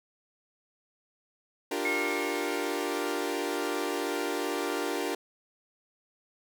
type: chord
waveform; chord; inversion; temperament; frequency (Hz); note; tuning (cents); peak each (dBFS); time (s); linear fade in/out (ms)
sawtooth; G minor seventh; second; equal; 293.7 / 349.2 / 392 / 466.2; D4 / F4 / G4 / Bb4; 0 / 0 / 0 / 0; -31; 1.71-5.15; 5
type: tone with exponential decay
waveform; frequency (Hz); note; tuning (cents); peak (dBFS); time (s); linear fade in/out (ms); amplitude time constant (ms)
sine; 2168; C#7; -39; -27; 1.85-3.74; 2; 410
effects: none